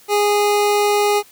25% pulse tone, 412.9 Hz, G#4, 10 cents flat, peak -10 dBFS, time 0.08-1.23 s, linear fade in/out 50 ms, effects white hiss -48 dBFS RMS until 1.31 s

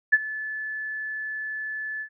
sine tone with ADSR envelope, 1734 Hz, A6, 26 cents flat, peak -11 dBFS, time 0.12-2.09 s, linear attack 16 ms, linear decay 37 ms, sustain -18 dB, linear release 81 ms, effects none

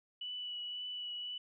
sine tone with vibrato, 2956 Hz, F#7, 2 cents flat, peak -39 dBFS, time 0.21-1.38 s, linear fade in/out 5 ms, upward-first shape triangle, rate 1.9 Hz, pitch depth 17 cents each way, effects none

